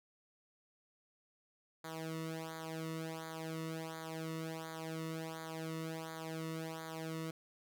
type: tone with flanger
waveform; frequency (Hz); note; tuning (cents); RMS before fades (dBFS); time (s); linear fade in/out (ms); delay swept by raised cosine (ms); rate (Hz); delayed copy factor
sawtooth; 161.2; E3; -38; -43; 1.84-7.31; 5; 0.36 to 1.27; 1.4; -0.9
effects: none